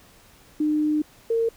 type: tone pair in turn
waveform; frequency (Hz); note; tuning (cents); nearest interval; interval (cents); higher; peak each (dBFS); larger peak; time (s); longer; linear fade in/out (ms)
sine; 303.2 / 457.4; D#4 / A#4; -45 / -33; perfect fifth; 712; second; -19; neither; 0.6-1.02 / 1.3-1.49; first; 5
effects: pink hiss -53 dBFS RMS until 1.56 s